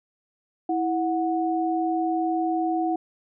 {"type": "tone pair together", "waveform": "sine", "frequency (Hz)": [327.4, 735], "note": ["E4", "F#5"], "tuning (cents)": [-12, -12], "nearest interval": "octave + major second", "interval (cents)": 1400, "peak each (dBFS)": [-24, -25], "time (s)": [0.69, 2.96], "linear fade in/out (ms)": 5, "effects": []}